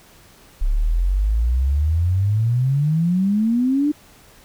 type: exponential sweep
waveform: sine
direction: up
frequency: 33.41 to 303 Hz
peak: -15 dBFS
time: 0.61-3.92 s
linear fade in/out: 10 ms
effects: pink hiss -49 dBFS RMS until 4.44 s